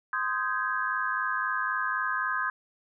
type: chord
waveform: sine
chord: Ab major seventh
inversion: first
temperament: just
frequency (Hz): 1038.3 / 1245.9 / 1557.4 / 1661.2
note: C6 / Eb6 / G6 / Ab6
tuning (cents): -14 / +2 / -12 / 0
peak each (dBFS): -32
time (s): 0.13-2.5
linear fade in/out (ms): 2
effects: none